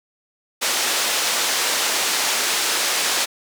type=band-pass noise; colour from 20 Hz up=white; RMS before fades=-21 dBFS; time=0.61-3.26 s; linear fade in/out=20 ms; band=380 to 7000 Hz; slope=12 dB/octave; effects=none